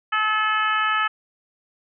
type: harmonic tone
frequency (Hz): 431.3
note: A4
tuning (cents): -35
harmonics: 2 / 3 / 4 / 5 / 6 / 7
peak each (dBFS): -30 / -21 / -24 / -33 / -30 / -31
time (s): 0.12-1.08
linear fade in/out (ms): 10
effects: none